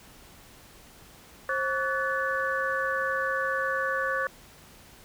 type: tone cluster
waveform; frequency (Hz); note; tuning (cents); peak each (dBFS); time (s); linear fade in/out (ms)
sine; 532 / 1137 / 1488 / 1733; C5 / C#6 / F#6 / A6; +29 / +44 / +9 / -27; -31; 1.49-4.27; 2
effects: pink hiss -52 dBFS RMS until 5.04 s